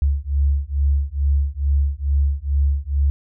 sine beating tone pair, 69.3 / 71.6 Hz, C#2 / D2, 0 / -43 cents, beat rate 2.3 Hz, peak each -19 dBFS, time 0.02-3.1 s, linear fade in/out 0 ms, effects none

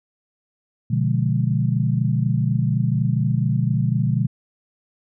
sine chord, B diminished seventh, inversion none, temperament equal with one note detuned, 122.69 / 146.83 / 174.61 / 207.7 Hz, B2 / D3 / F3 / Ab3, -11 / 0 / 0 / 0 cents, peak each -20 / -22 / -25 / -26 dBFS, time 0.9-4.27 s, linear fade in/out 10 ms, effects none

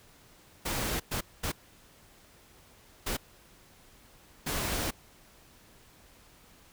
pink noise bursts at uneven times, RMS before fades -32 dBFS, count 5, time 0.65-1 / 1.11-1.21 / 1.43-1.52 / 3.06-3.17 / 4.46-4.91 s, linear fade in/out 10 ms, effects pink hiss -58 dBFS RMS until 6.72 s

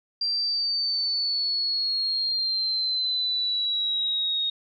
sine exponential sweep, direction down, 4729 to 3729 Hz, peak -23 dBFS, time 0.21-4.5 s, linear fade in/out 5 ms, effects none

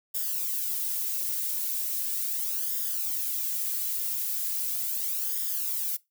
violet noise with flanger, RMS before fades -30 dBFS, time 0.14-5.97 s, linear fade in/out 10 ms, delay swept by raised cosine 0.58 to 2.88 ms, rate 0.38 Hz, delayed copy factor +0.75, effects noise-tail reverb RT60 0.2 s tail -21 dB re dry

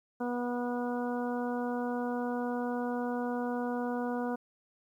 harmonic tone, 243.7 Hz, B3, 23 cents flat, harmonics 1 / 2 / 3 / 4 / 5 / 6, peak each -33 / -36 / -39 / -42 / -47 / -45 dBFS, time 0.2-4.36 s, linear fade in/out 10 ms, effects 11-bit

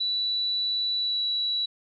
sine tone with pitch glide, 3951 to 3924 Hz, B7 to B7, 0 to -12 cents, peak -24 dBFS, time 0-1.66 s, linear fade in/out 10 ms, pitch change -12 cents, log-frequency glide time 0.97-1.21 s, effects none

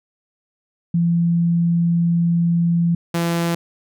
sine / sawtooth tone pair in turn, 170 / 169.39 Hz, F3 / E3, -46 / +47 cents, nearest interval unison, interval 7 cents, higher first, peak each -14 dBFS, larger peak neither, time 0.94-2.95 / 3.14-3.55 s, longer first, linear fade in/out 5 ms, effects none

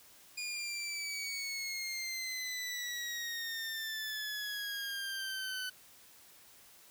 20% pulse exponential sweep, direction down, 2445 to 1501 Hz, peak -32 dBFS, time 0.37-5.7 s, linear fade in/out 10 ms, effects white hiss -59 dBFS RMS until 6.9 s

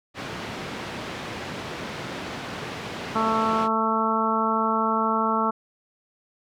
pink band-pass noise, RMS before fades -34 dBFS, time 0.14-3.69 s, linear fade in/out 50 ms, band 130 to 3600 Hz, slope 12 dB/octave
harmonic tone, 221.9 Hz, A3, 15 cents sharp, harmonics 1 / 2 / 3 / 4 / 5 / 6, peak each -27 / -30 / -31 / -27 / -26 / -26 dBFS, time 3.15-5.51 s, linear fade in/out 10 ms
effects none

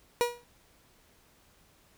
30% pulse tone with exponential decay, 480.6 Hz, B4, 47 cents flat, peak -18 dBFS, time 0.21-0.44 s, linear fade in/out 0 ms, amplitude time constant 48 ms, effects pink hiss -63 dBFS RMS until 1.97 s

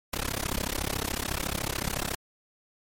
pink noise with amplitude modulation, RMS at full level -27 dBFS, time 0.13-2.15 s, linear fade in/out 5 ms, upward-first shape sine, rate 33.9 Hz, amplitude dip 100%, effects MP3 64 kbps

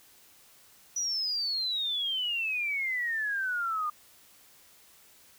sine exponential sweep, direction down, 5920 to 1200 Hz, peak -28 dBFS, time 0.96-3.9 s, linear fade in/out 5 ms, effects white hiss -58 dBFS RMS until 5.38 s

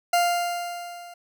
40% pulse tone with level ramp, 698.5 Hz, F5, in tune, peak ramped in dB -16 to -40 dBFS, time 0.13-1.14 s, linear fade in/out 5 ms, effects none

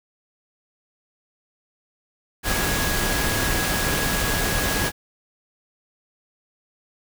sine tone in noise, 1661.2 Hz, G#6, in tune, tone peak -29 dBFS, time 2.43-4.92 s, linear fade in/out 50 ms, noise pink, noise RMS -23 dBFS, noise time 2.43-4.92 s, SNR -9 dB, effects none

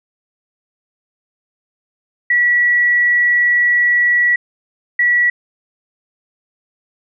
sine tone bursts at uneven times, 1939 Hz, B6, 32 cents flat, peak -10 dBFS, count 2, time 2.3-4.36 / 4.99-5.3 s, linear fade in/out 5 ms, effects none

